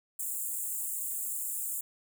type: high-pass noise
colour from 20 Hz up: pink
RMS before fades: -35 dBFS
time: 0.19-1.81 s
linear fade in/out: 5 ms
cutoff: 7200 Hz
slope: 96 dB/octave
effects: none